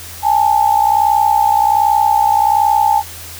sine tone pair together, 818.7 / 880 Hz, G#5 / A5, -25 / 0 cents, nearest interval minor second, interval 125 cents, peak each -12 dBFS, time 0.22-3.03 s, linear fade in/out 50 ms, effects added 85 Hz sine -36 dBFS peak until 3.39 s + white hiss -32 dBFS RMS until 3.39 s

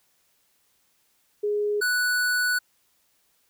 sine / square tone pair in turn, 415.3 / 1480 Hz, G#4 / F#6, 0 / 0 cents, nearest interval octave + minor seventh, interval 2200 cents, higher second, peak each -22 dBFS, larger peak neither, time 1.43-1.81 / 1.81-2.59 s, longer second, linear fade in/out 10 ms, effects white hiss -67 dBFS RMS until 3.49 s

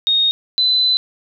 sine tone pair in turn, 3718 / 4018 Hz, A#7 / B7, -5 / +29 cents, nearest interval minor second, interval 134 cents, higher second, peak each -12 dBFS, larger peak neither, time 0.07-0.31 / 0.58-0.97 s, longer second, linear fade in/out 0 ms, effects none

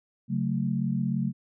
sine chord, F# minor, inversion second, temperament just, 138.75 / 185 / 222 Hz, C#3 / F#3 / A3, +2 / 0 / +16 cents, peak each -29 dBFS, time 0.28-1.33 s, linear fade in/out 50 ms, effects none

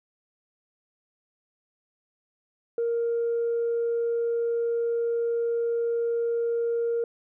sine tone, 466.9 Hz, A#4, 3 cents sharp, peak -22 dBFS, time 2.78-7.04 s, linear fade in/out 2 ms, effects tanh soft clip ceiling -20 dBFS

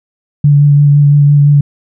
sine tone with vibrato, 144.6 Hz, D3, 27 cents flat, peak -3 dBFS, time 0.44-1.61 s, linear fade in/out 5 ms, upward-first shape sine, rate 5.9 Hz, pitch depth 17 cents each way, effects none

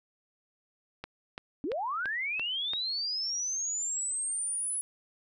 click train, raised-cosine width 0.3 ms, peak -22 dBFS, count 6, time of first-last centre 1.04-2.735 s, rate 2.95 Hz
sine linear sweep, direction up, 254.5 to 10300 Hz, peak -30 dBFS, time 1.64-4.81 s, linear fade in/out 0 ms
effects none

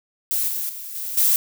violet noise with level steps, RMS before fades -22 / -26 / -34 / -29 / -17 dBFS, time 0.31-1.36 s, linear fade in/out 0 ms, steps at 0.48 / 0.69 / 0.95 / 1.17 s, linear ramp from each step 5 ms, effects none

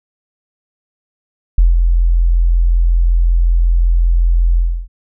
sine tone with ADSR envelope, 42.69 Hz, F1, 39 cents flat, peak -4 dBFS, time 1.58-4.88 s, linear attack 4 ms, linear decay 160 ms, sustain -4 dB, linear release 310 ms, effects none

